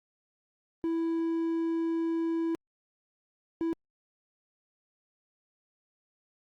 triangle tone bursts at uneven times, 330 Hz, E4, 2 cents sharp, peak -25 dBFS, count 2, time 0.84-2.55 / 3.61-3.73 s, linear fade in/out 0 ms, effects Opus 24 kbps

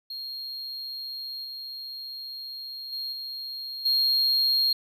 triangle tone with level steps, 4245 Hz, C8, 24 cents sharp, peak -32 / -34 / -29 / -32 / -19 dBFS, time 0.1-4.73 s, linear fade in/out 5 ms, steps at 1.44 / 2.92 / 3.12 / 3.85 s, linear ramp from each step 10 ms, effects none

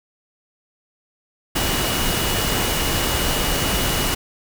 sine tone in noise, 2909 Hz, F#7, 30 cents flat, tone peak -29 dBFS, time 1.55-4.15 s, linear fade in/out 10 ms, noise pink, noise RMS -21 dBFS, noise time 1.55-4.15 s, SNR -11 dB, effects none

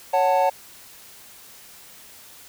triangle chord, F# minor, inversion second, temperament just, 555 / 740 / 888 Hz, C#5 / F#5 / A5, +2 / 0 / +16 cents, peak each -19 dBFS, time 0.13-0.5 s, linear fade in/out 10 ms, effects white hiss -46 dBFS RMS until 2.48 s

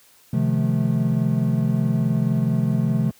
triangle chord, F dominant seventh, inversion second, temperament equal with one note detuned, 130.81 / 155.56 / 174.61 / 216.3 Hz, C3 / Eb3 / F3 / A3, 0 / 0 / 0 / -29 cents, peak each -20 / -22 / -23 / -21 dBFS, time 0.33-3.11 s, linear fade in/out 5 ms, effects white hiss -54 dBFS RMS until 3.19 s + high-pass 60 Hz 12 dB/octave

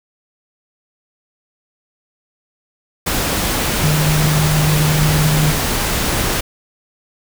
sine tone in noise, 152.4 Hz, D#3, 36 cents flat, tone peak -13 dBFS, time 3.83-5.52 s, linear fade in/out 10 ms, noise pink, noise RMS -18 dBFS, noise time 3.06-6.41 s, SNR +2 dB, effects none

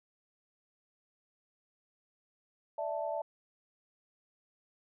sine chord, D suspended second, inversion none, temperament equal with one note detuned, 587.3 / 657.4 / 880 Hz, D5 / E5 / A5, 0 / -5 / 0 cents, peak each -37 / -36 / -39 dBFS, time 2.78-3.22 s, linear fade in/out 5 ms, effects none

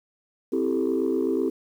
sine chord, A minor seventh, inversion first, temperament equal, 261.6 / 329.6 / 392 / 440 Hz, C4 / E4 / G4 / A4, 0 / 0 / 0 / 0 cents, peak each -26 / -26 / -25 / -28 dBFS, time 0.52-1.5 s, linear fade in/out 10 ms, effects tanh soft clip ceiling -15 dBFS + 9-bit

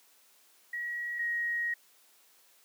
sine tone pair in turn, 1911 / 1886.9 Hz, A#6 / A#6, +43 / +21 cents, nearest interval unison, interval 22 cents, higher first, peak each -33 / -29 dBFS, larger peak second, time 0.73-1.19 / 1.19-1.74 s, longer second, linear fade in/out 5 ms, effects white hiss -63 dBFS RMS until 2.64 s + high-pass 300 Hz 12 dB/octave

